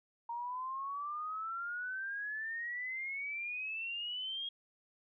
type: exponential sweep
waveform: sine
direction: up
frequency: 929 to 3286 Hz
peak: -37 dBFS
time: 0.29-4.49 s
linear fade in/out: 5 ms
effects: none